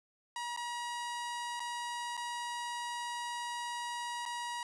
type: tone with dropouts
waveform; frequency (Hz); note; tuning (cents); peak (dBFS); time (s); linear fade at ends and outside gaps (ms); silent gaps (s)
sawtooth; 957; A#5; +45; -33; 0.36-4.63; 2; 0.564-0.573 / 1.596-1.602 / 2.169-2.175 / 4.254-4.26
effects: resampled to 24000 Hz + 10-bit